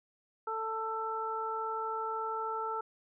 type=harmonic tone; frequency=443.6 Hz; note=A4; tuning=14 cents sharp; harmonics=1 / 2 / 3; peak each=-39 / -37 / -36 dBFS; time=0.47-2.81 s; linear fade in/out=5 ms; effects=none